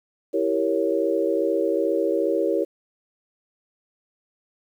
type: chord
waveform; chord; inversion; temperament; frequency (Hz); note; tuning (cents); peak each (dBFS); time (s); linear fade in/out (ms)
sine; E diminished seventh; none; equal; 329.6 / 392 / 466.2 / 554.4; E4 / G4 / Bb4 / Db5; 0 / 0 / 0 / 0; -25; 0.33-2.65; 20
effects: 9-bit